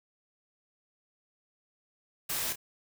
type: noise with echo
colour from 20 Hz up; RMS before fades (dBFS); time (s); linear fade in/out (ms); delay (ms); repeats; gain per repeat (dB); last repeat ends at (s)
white; -33; 2.29-2.53; 10; 29; 1; -9; 2.559
effects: none